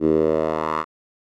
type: tone with band-pass filter sweep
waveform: 10% pulse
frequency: 78.6 Hz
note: D#2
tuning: 18 cents sharp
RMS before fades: -20 dBFS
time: 0-0.85 s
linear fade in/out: 50 ms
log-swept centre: 320 to 1200 Hz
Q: 2.9
effects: none